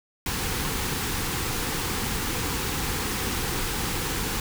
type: band-stop noise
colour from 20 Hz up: pink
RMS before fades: -28 dBFS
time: 0.26-4.4 s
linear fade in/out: 2 ms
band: 530 to 740 Hz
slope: 96 dB/octave
effects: none